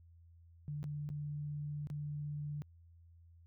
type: tone with dropouts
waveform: sine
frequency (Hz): 147.3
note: D3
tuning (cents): +6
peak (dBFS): -38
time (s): 0.68-2.62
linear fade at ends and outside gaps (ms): 0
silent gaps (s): 0.83-0.841 / 1.09-1.101 / 1.871-1.901
effects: added 84 Hz sine -58 dBFS peak until 3.46 s